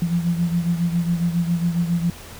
sine beating tone pair, 170 / 177.3 Hz, F3 / F3, -46 / +26 cents, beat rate 7.3 Hz, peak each -19 / -25 dBFS, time 0.02-2.1 s, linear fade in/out 2 ms, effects added 85 Hz sine -43 dBFS peak until 2.39 s + pink hiss -40 dBFS RMS until 2.39 s

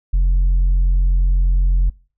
triangle tone with tanh clipping, 44.15 Hz, F1, 20 cents sharp, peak -12 dBFS, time 0.13-1.9 s, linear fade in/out 10 ms, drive 7 dB, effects noise-tail reverb RT60 0.4 s tail -24 dB re dry

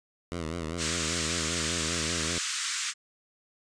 10% pulse tone with vibrato, 82.41 Hz, E2, in tune, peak -24 dBFS, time 0.32-2.38 s, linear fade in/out 0 ms, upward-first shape sine, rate 5.1 Hz, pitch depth 100 cents each way
white band-pass noise, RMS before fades -32 dBFS, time 0.77-2.94 s, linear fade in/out 50 ms, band 1200 to 8400 Hz, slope 48 dB/octave
effects resampled to 22050 Hz

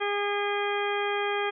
harmonic tone with a mistuned harmonic, 407.9 Hz, G#4, 31 cents flat, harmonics 1 / 2 / 3 / 4 / 5 / 6 / 8, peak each -29 / -32 / -34 / -35 / -36 / -37 / -38 dBFS, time 0-1.51 s, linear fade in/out 20 ms, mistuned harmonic 8, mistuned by -23 cents, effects none

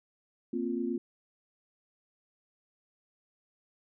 sine chord, Bb suspended second, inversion none, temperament equal, 233.1 / 261.6 / 349.2 Hz, Bb3 / C4 / F4, 0 / 0 / 0 cents, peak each -34 dBFS, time 0.53-0.98 s, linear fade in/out 5 ms, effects none

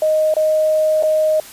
sine tone with dropouts, 622.3 Hz, D#5, in tune, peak -12 dBFS, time 0.02-1.4 s, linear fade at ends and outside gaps 2 ms, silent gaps 0.34-0.366 / 1.026-1.034 s, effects white hiss -38 dBFS RMS until 1.52 s + resampled to 32000 Hz

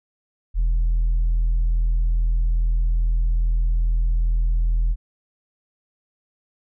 sine tone, 41.2 Hz, E1, in tune, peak -14 dBFS, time 0.54-4.96 s, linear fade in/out 50 ms, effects tanh soft clip ceiling -15 dBFS

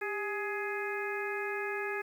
harmonic tone with a mistuned harmonic, 418.4 Hz, G#4, 13 cents sharp, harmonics 1 / 2 / 3 / 4 / 5 / 6, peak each -36 / -42 / -43 / -38 / -42 / -43 dBFS, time 0.01-2.02 s, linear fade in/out 10 ms, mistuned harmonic 1, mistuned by -74 cents, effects 10-bit

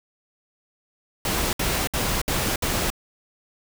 pink noise bursts, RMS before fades -24 dBFS, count 5, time 1.25-2.902 s, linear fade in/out 2 ms, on 280 ms, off 63 ms, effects none

